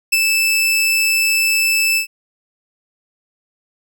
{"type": "tone with ADSR envelope", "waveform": "sawtooth", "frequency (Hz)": 2633, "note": "E7", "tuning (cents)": -3, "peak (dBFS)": -6, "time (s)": [0.12, 2.07], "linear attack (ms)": 12, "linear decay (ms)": 28, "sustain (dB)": -4, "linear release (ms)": 100, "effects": []}